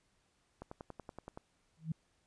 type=click train; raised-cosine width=1 ms; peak=-31 dBFS; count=9; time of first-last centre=0.62-1.375 s; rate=10.6 Hz
type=tone with exponential growth; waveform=sine; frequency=160 Hz; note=D#3; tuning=49 cents sharp; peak=-30 dBFS; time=1.77-1.92 s; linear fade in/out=5 ms; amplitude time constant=31 ms
effects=pink hiss -75 dBFS RMS until 2.26 s + resampled to 22050 Hz